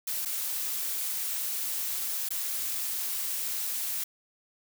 blue noise with dropouts, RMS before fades -32 dBFS, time 0.07-4.04 s, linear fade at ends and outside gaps 5 ms, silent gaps 0.251-0.256 / 2.289-2.305 s, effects none

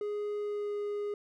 triangle tone with pitch glide, 415.3 to 412.2 Hz, G#4 to G#4, 0 to -13 cents, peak -30 dBFS, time 0.01-1.14 s, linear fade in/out 2 ms, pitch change -13 cents, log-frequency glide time 0.38-0.75 s, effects none

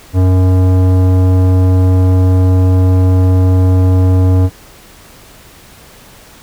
sine tone with tanh clipping, 92.5 Hz, F#2, in tune, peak -8 dBFS, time 0.13-4.5 s, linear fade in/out 50 ms, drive 16 dB, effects pink hiss -39 dBFS RMS until 6.42 s

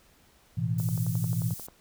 sine chord, A suspended second, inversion none, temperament equal, 110 / 123.47 / 164.81 Hz, A2 / B2 / E3, 0 / 0 / 0 cents, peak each -30 dBFS, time 0.57-1.54 s, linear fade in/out 10 ms
white high-pass noise, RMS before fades -42 dBFS, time 0.78-1.67 s, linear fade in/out 5 ms, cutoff 6900 Hz, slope 12 dB/octave
click train, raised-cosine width 1 ms, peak -30 dBFS, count 11, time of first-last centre 0.8-1.685 s, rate 11.3 Hz
effects pink hiss -61 dBFS RMS until 1.8 s

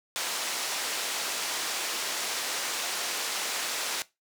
white band-pass noise, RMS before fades -32 dBFS, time 0.16-4.02 s, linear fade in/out 0 ms, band 380 to 7000 Hz, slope 12 dB/octave, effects noise-tail reverb RT60 0.2 s tail -18 dB re dry

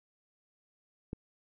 click, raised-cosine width 3 ms, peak -24 dBFS, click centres 1.131 s, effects none

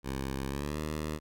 10% pulse tone with pitch glide, 67.2 to 76.75 Hz, C2 to D#2, +47 to -23 cents, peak -25 dBFS, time 0.03-1.2 s, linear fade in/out 50 ms, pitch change +230 cents, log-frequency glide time 0.46-0.8 s, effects none

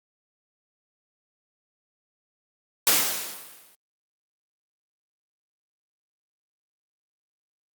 white noise with exponential decay, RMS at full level -17 dBFS, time 2.87-3.75 s, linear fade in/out 1 ms, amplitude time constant 190 ms, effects high-pass 200 Hz 12 dB/octave + Opus 48 kbps

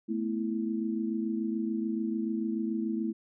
sine chord, A suspended second, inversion none, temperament equal, 220 / 246.9 / 329.6 Hz, A3 / B3 / E4, 0 / 0 / 0 cents, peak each -31 / -36 / -33 dBFS, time 0.08-3.13 s, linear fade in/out 20 ms, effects none

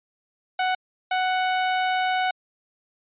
sawtooth tone bursts at uneven times, 742 Hz, F#5, 5 cents sharp, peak -17 dBFS, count 2, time 0.59-0.75 / 1.11-2.31 s, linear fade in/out 5 ms, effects resampled to 8000 Hz

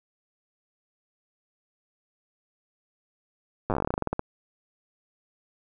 slowing click train, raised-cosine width 1 ms, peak -12 dBFS, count 19, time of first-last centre 3.7-4.194 s, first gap 8 ms, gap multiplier 1.13, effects none

